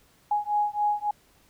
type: beating tone pair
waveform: sine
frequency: 830.6 / 834.2 Hz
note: G#5 / G#5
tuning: 0 / +7 cents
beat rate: 3.6 Hz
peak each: -26 dBFS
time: 0.31-1.11 s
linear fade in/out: 5 ms
effects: pink hiss -61 dBFS RMS until 1.49 s